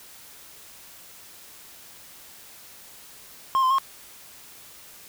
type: tone with pitch steps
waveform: triangle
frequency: 1064 / 1035 / 1077 Hz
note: C6 / C6 / C6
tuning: +29 / -19 / +50 cents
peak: -16 dBFS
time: 3.55-3.784 s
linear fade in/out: 0 ms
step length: 78 ms
effects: white hiss -47 dBFS RMS until 5.08 s